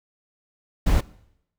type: noise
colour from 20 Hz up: brown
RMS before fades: -18 dBFS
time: 0.86-1.01 s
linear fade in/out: 10 ms
effects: noise-tail reverb RT60 0.8 s tail -21 dB re dry